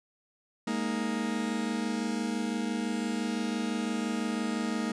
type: chord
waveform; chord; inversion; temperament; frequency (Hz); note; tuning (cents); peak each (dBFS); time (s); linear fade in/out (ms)
40% pulse; Ab suspended second; none; just; 207.7 / 233.6 / 311.5; Ab3 / Bb3 / Eb4; 0 / +4 / +2; -33 / -31 / -35; 0.67-4.92; 5
effects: resampled to 22050 Hz